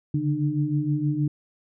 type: tone cluster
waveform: sine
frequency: 142.1 / 148.5 / 301.6 Hz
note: C#3 / D3 / D4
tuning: +43 / +20 / +46 cents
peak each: -26 dBFS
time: 0.14-1.28 s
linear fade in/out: 5 ms
effects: none